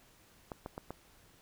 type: clicks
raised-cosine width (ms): 1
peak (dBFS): -26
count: 4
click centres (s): 0.518 / 0.661 / 0.779 / 0.906
effects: pink hiss -63 dBFS RMS until 1.41 s